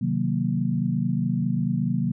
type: chord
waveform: sine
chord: C half-diminished seventh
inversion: none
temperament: equal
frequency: 130.81 / 155.56 / 185 / 233.1 Hz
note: C3 / Eb3 / Gb3 / Bb3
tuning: 0 / 0 / 0 / 0 cents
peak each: -27 / -28 / -26 / -27 dBFS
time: 0.01-2.12 s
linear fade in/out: 10 ms
effects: none